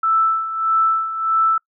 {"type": "tone with tremolo", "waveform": "sine", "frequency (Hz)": 1321, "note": "E6", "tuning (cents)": 3, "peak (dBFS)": -12, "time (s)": [0.03, 1.58], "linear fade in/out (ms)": 5, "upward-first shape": "sine", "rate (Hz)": 1.6, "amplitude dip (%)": 70, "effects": ["noise-tail reverb RT60 0.1 s tail -26 dB re dry"]}